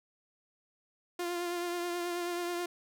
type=tone with vibrato; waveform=sawtooth; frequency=349.2 Hz; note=F4; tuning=in tune; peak=-29 dBFS; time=1.19-2.66 s; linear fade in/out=5 ms; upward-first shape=triangle; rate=9.3 Hz; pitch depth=29 cents each way; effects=none